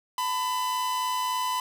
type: tone pair together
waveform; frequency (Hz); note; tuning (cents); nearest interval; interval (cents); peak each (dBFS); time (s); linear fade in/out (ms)
45% pulse; 898.4 / 1002; A5 / B5; +36 / +25; major second; 189; -36 / -26; 0.18-1.6; 2
effects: none